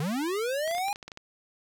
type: linear sweep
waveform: square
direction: up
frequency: 136.4 to 830.6 Hz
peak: -28 dBFS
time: 0-0.93 s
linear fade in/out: 2 ms
type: clicks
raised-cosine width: 0.2 ms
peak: -24 dBFS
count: 11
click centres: 0.677 / 0.712 / 0.75 / 0.782 / 0.883 / 0.929 / 0.959 / 1.028 / 1.08 / 1.118 / 1.174 s
effects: 10-bit